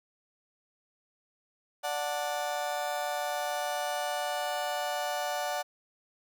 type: chord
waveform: 35% pulse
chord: D major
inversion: none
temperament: just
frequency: 587.3 / 734.2 / 881 Hz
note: D5 / F#5 / A5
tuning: 0 / -14 / +2 cents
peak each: -33 / -32 / -36 dBFS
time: 1.83-5.63 s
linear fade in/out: 20 ms
effects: none